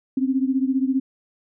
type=beating tone pair; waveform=sine; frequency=260 / 275 Hz; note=C4 / C#4; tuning=-11 / -14 cents; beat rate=15 Hz; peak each=-20 / -23 dBFS; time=0.17-1 s; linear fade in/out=5 ms; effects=none